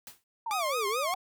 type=noise with exponential decay; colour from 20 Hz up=white; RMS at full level=-41 dBFS; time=0.07-0.24 s; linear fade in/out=2 ms; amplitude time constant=35 ms
type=exponential two-way sweep; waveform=sine; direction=down then up; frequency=950 to 392 to 778 Hz; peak=-31 dBFS; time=0.46-1.15 s; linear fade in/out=5 ms; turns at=0.87 s
type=tone with vibrato; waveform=sawtooth; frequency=1152 Hz; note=D6; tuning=34 cents flat; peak=-26 dBFS; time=0.51-1.14 s; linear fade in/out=0 ms; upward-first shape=sine; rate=4.7 Hz; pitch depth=160 cents each way
effects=none